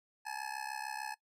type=tone with amplitude modulation; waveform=25% pulse; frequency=855 Hz; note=A5; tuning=50 cents flat; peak=-31 dBFS; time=0.25-1.15 s; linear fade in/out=20 ms; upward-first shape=sine; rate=66.7 Hz; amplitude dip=90%; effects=noise-tail reverb RT60 0.1 s tail -21 dB re dry + low-pass 12000 Hz 12 dB/octave